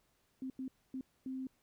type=tone bursts at uneven times; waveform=sine; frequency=261.6 Hz; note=C4; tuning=in tune; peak=-38 dBFS; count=4; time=0.42-0.5 / 0.59-0.68 / 0.94-1.01 / 1.26-1.47 s; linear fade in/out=2 ms; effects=pink hiss -75 dBFS RMS until 1.62 s